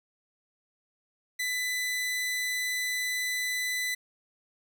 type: tone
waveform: sawtooth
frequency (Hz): 1998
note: B6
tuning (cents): +20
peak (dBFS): -25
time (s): 1.39-3.95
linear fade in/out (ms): 10
effects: none